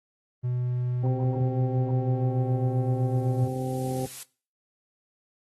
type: tone with pitch glide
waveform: triangle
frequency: 123.9 to 121.7 Hz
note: B2 to B2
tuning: +6 to -25 cents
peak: -23 dBFS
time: 0.43-3.49 s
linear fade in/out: 20 ms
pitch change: -31 cents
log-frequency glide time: 1.72-2.61 s
type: harmonic tone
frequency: 129.6 Hz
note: C3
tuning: 16 cents flat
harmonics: 1 / 2 / 3 / 4 / 6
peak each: -30 / -33 / -35 / -36 / -38 dBFS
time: 1.03-4.06 s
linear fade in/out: 10 ms
type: noise with exponential growth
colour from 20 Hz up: blue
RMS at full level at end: -37 dBFS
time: 2.16-4.23 s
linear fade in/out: 2 ms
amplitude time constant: 450 ms
effects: noise-tail reverb RT60 0.4 s tail -21 dB re dry + AAC 32 kbps